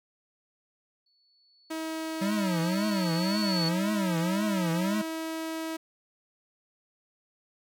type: tone with exponential growth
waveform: sine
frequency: 4435 Hz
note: C#8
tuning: in tune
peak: -28 dBFS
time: 1.06-3.69 s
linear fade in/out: 5 ms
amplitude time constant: 570 ms
type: tone with pitch glide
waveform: sawtooth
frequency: 320 to 322.4 Hz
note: D#4 to E4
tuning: +49 to -38 cents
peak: -28 dBFS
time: 1.7-5.77 s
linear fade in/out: 10 ms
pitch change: +13 cents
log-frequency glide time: 2.39-4.54 s
type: tone with vibrato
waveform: square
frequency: 187.8 Hz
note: F#3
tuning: 26 cents sharp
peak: -27 dBFS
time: 2.21-5.02 s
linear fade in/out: 10 ms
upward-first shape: triangle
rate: 1.9 Hz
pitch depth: 240 cents each way
effects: none